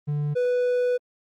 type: tone pair in turn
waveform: triangle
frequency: 147.2 / 494.1 Hz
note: D3 / B4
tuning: +4 / +1 cents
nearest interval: octave + major sixth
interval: 2097 cents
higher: second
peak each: -21 / -18 dBFS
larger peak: second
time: 0.07-0.35 / 0.35-0.98 s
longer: second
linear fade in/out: 20 ms
effects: Opus 32 kbps